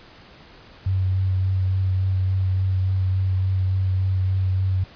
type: tone with vibrato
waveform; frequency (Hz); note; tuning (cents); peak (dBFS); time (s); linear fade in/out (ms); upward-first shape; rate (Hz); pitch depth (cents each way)
sine; 94.2; F#2; +32; -18; 0.86-4.84; 5; sine; 3.5; 15
effects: pink hiss -47 dBFS RMS until 4.95 s + resampled to 11025 Hz